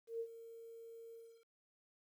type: tone with ADSR envelope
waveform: sine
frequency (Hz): 458.4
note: A#4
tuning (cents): -29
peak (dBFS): -37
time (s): 0.07-1.46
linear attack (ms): 130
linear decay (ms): 68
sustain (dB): -14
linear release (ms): 320
effects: 12-bit